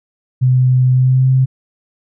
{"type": "tone with pitch glide", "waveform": "sine", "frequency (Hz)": [127.7, 130.84], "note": ["C3", "C3"], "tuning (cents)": [-42, 0], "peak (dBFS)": -8, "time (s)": [0.41, 1.46], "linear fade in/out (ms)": 20, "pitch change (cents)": 42, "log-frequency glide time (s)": [0.93, 1.28], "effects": []}